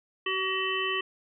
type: harmonic tone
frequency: 379.1 Hz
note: F#4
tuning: 42 cents sharp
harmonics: 1 / 3 / 5 / 7 / 8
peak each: -33 / -33 / -33 / -33 / -33 dBFS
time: 0.26-1.01 s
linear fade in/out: 5 ms
effects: none